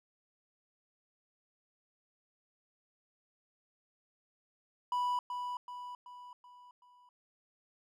triangle tone with echo, 985 Hz, B5, 5 cents flat, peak -28 dBFS, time 4.92-5.19 s, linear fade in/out 2 ms, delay 380 ms, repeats 5, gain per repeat -6 dB, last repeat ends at 7.09 s, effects none

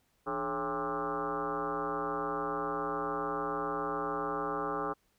sine tone with frequency modulation, 805 Hz, G5, 46 cents sharp, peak -31 dBFS, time 0.26-4.94 s, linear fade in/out 20 ms, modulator 127 Hz, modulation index 4.2, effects pink hiss -73 dBFS RMS until 5.18 s

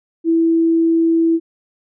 sine tone, 329.6 Hz, E4, in tune, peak -11 dBFS, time 0.24-1.4 s, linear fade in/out 50 ms, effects none

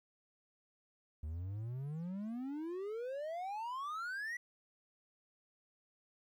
triangle exponential sweep, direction up, 73.7 to 1975.5 Hz, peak -37 dBFS, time 1.23-4.37 s, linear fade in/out 5 ms, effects 13-bit

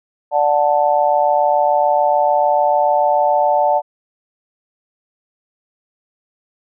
sine chord, D major, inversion none, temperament just, 587.3 / 734.2 / 881 Hz, D5 / F#5 / A5, 0 / -14 / +2 cents, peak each -16 dBFS, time 0.31-3.82 s, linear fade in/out 50 ms, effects none

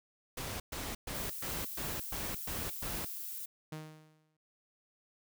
pink noise bursts, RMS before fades -40 dBFS, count 8, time 0.37-3.05 s, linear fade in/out 5 ms, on 230 ms, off 120 ms
violet noise, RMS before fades -42 dBFS, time 1.14-3.46 s, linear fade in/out 10 ms
sawtooth tone with exponential decay, 155.56 Hz, D#3, in tune, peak -35 dBFS, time 3.72-4.37 s, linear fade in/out 5 ms, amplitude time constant 140 ms
effects none

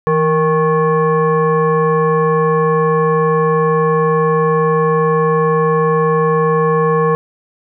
sine tone with frequency modulation, 466.2 Hz, A#4, in tune, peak -10 dBFS, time 0.07-7.15 s, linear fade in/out 0 ms, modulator 629 Hz, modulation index 1.1, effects none

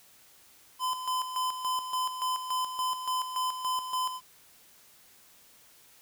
square tone with tremolo, 1019 Hz, C6, 46 cents flat, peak -28 dBFS, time 0.79-4.21 s, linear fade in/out 50 ms, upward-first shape square, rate 3.5 Hz, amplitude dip 60%, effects white hiss -58 dBFS RMS until 6.01 s

